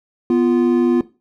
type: tone pair together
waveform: triangle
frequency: 246.9 / 346.7 Hz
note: B3 / F4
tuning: 0 / -13 cents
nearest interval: tritone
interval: 587 cents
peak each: -13 dBFS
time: 0.3-1.01 s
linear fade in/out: 2 ms
effects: noise-tail reverb RT60 0.3 s tail -17 dB re dry